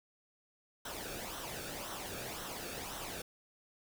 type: noise with flanger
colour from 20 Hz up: pink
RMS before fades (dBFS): -43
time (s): 0.85-3.22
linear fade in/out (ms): 5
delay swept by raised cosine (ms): 0.42 to 1.01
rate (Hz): 1.9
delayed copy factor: -0.6
effects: none